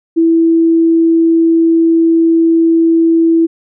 sine tone, 329.6 Hz, E4, in tune, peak -6 dBFS, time 0.16-3.47 s, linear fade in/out 20 ms, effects none

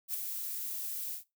violet noise with ADSR envelope, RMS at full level -33 dBFS, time 0.08-1.24 s, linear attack 58 ms, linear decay 18 ms, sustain -5 dB, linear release 120 ms, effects noise-tail reverb RT60 0.2 s tail -18 dB re dry

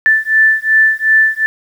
sine beating tone pair, 1760 / 1762.7 Hz, A6 / A6, 0 / +3 cents, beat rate 2.7 Hz, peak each -11 dBFS, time 0.06-1.46 s, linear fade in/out 0 ms, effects 7-bit

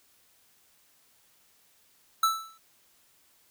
square tone with exponential decay, 1318.5 Hz, E6, in tune, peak -19 dBFS, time 2.23-2.58 s, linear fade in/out 5 ms, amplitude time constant 75 ms, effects white hiss -64 dBFS RMS until 3.5 s

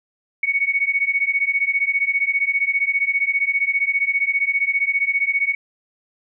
sine beating tone pair, 2219 / 2234 Hz, C#7 / C#7, +1 / +13 cents, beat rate 15 Hz, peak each -20 dBFS, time 0.43-5.55 s, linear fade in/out 5 ms, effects none

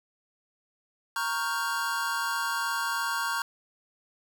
square chord, G half-diminished seventh, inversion first, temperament equal with one note detuned, 932.3 / 1108.7 / 1405 / 1568 Hz, Bb5 / Db6 / F6 / G6, 0 / 0 / +10 / 0 cents, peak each -34 dBFS, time 1.16-3.42 s, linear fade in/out 2 ms, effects 9-bit

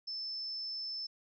sine tone, 5274 Hz, E8, in tune, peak -37 dBFS, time 0.07-1.07 s, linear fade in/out 10 ms, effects none

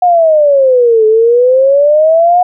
sine exponential two-way sweep, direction down then up, 728 to 430 to 728 Hz, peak -4 dBFS, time 0.02-2.43 s, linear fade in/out 5 ms, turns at 1.06 s, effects none

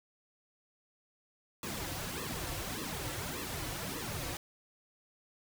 pink noise with flanger, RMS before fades -39 dBFS, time 1.63-4.37 s, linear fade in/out 2 ms, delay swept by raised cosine 1.3 to 4.9 ms, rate 1.7 Hz, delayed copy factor -0.95, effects none

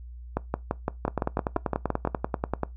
two click trains, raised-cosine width 1 ms, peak -11 / -11 dBFS, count 11 / 17, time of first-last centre 0.37-2.074 / 1.08-2.633 s, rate 5.87 / 10.3 Hz, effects noise-tail reverb RT60 0.2 s tail -21 dB re dry + added 60 Hz sine -39 dBFS peak until 2.76 s

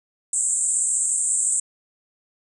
white band-pass noise, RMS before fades -22 dBFS, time 0.33-1.6 s, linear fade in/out 5 ms, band 7400 to 8700 Hz, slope 96 dB/octave, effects none

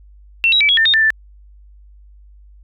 sine tone with pitch steps, 2702 / 3860 / 2306 / 3328 / 1796 / 3690 / 1776 / 1764 Hz, E7 / B7 / D7 / G#7 / A6 / A#7 / A6 / A6, +42 / -40 / -32 / +3 / +35 / -18 / +16 / +4 cents, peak -10 dBFS, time 0.44-1.104 s, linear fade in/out 0 ms, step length 83 ms, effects added 50 Hz sine -41 dBFS peak until 2.63 s

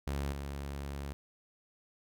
sawtooth tone with level steps, 70 Hz, C#2, 18 cents sharp, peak -29 / -34 dBFS, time 0.07-1.13 s, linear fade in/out 0 ms, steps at 0.32 s, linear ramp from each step 2 ms, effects none

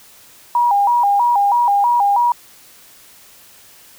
sine tone with vibrato, 880 Hz, A5, in tune, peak -11 dBFS, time 0.55-2.32 s, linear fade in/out 2 ms, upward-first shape square, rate 3.1 Hz, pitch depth 150 cents each way, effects white hiss -45 dBFS RMS until 3.98 s

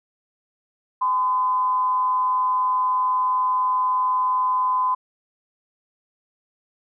sine tone with amplitude modulation, 1017 Hz, C6, 50 cents flat, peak -16 dBFS, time 1.01-4.95 s, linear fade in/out 10 ms, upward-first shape sine, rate 197 Hz, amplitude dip 40%, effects none

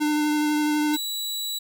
square tone with vibrato, 300 Hz, D4, 37 cents sharp, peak -21 dBFS, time 0-0.97 s, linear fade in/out 20 ms, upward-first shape triangle, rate 12 Hz, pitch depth 14 cents each way
sawtooth tone, 3918 Hz, B7, 15 cents flat, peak -24 dBFS, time 0.93-1.59 s, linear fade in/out 10 ms
effects none

